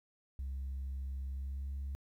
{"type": "tone with pitch glide", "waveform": "sine", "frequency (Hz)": [67, 68.8], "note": ["C2", "C#2"], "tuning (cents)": [42, -12], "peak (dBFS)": -35, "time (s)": [0.39, 1.95], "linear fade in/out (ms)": 0, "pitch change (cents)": 46, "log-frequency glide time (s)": [1.3, 1.71], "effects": ["tanh soft clip ceiling -35 dBFS", "12-bit"]}